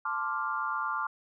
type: chord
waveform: sine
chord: D minor seventh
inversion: second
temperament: equal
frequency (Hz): 880 / 1046.5 / 1174.7 / 1396.9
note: A5 / C6 / D6 / F6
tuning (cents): 0 / 0 / 0 / 0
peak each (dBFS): -37 / -36 / -33 / -34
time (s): 0.05-1.07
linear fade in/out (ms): 5
effects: none